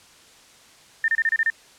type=tone bursts; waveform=sine; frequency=1801 Hz; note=A6; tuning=40 cents sharp; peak=-17 dBFS; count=7; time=1.04-1.501 s; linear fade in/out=2 ms; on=41 ms; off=29 ms; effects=white hiss -51 dBFS RMS until 1.78 s + low-pass 8000 Hz 12 dB/octave